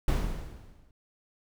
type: noise with exponential decay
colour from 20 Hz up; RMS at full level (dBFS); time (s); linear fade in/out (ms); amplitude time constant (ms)
brown; -22; 0.08-0.91; 2; 180
effects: none